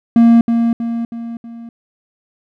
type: tone with echo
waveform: triangle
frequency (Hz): 232.3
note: A#3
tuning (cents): -6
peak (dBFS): -3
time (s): 0.16-0.41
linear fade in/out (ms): 2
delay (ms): 320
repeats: 4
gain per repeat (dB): -6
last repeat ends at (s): 1.69
effects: none